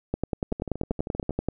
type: two click trains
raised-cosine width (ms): 2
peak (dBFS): -19 / -12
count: 11 / 15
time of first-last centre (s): 0.52-1.307 / 0.14-1.486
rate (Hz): 12.7 / 10.4
effects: none